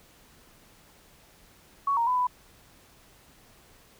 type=tone with pitch steps; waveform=sine; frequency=1117 / 932 / 1001 / 994 Hz; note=C#6 / A#5 / B5 / B5; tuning=+13 / -1 / +23 / +11 cents; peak=-22 dBFS; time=1.87-2.27 s; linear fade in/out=5 ms; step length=100 ms; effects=pink hiss -57 dBFS RMS until 3.99 s